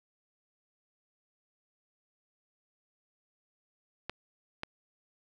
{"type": "clicks", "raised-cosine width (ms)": 0.3, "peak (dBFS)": -19, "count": 2, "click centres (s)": [4.096, 4.634], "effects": []}